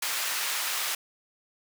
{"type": "high-pass noise", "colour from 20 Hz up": "pink", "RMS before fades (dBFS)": -30, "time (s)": [0.02, 0.95], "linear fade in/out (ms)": 5, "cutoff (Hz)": 1300, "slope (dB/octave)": 12, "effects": []}